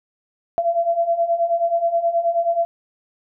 sine beating tone pair, 672 / 681.4 Hz, E5 / F5, +33 / -43 cents, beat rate 9.4 Hz, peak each -22 / -18 dBFS, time 0.58-2.65 s, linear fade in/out 0 ms, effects none

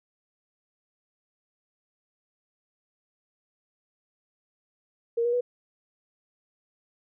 sine tone with pitch steps, 466.2 / 477.9 / 489.9 Hz, A#4 / A#4 / B4, 0 / +43 / -14 cents, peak -22 dBFS, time 5.17-5.41 s, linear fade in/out 10 ms, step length 80 ms, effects none

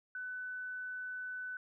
sine tone, 1500 Hz, F#6, 23 cents sharp, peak -39 dBFS, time 0.15-1.57 s, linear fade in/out 2 ms, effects none

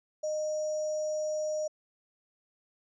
sine tone with sample-and-hold, 614 Hz, D#5, 23 cents flat, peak -29 dBFS, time 0.23-1.68 s, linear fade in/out 10 ms, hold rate 6300 Hz, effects resampled to 16000 Hz

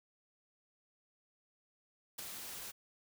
white noise with ADSR envelope, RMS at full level -39 dBFS, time 2.18-2.72 s, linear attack 13 ms, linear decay 4 ms, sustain -7 dB, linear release 19 ms, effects none

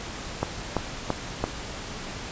click train, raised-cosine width 1 ms, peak -9 dBFS, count 4, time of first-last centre 0.43-1.44 s, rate 2.97 Hz, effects pink hiss -36 dBFS RMS until 2.31 s + resampled to 16000 Hz

